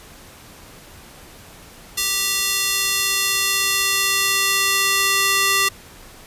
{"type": "tone with high-pass filter sweep", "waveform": "square", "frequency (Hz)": 392, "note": "G4", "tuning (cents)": 0, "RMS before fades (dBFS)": -19, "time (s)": [1.97, 5.69], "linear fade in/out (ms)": 10, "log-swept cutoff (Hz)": [3600, 1600], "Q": 0.7, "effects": ["pink hiss -43 dBFS RMS until 6.26 s", "resampled to 32000 Hz"]}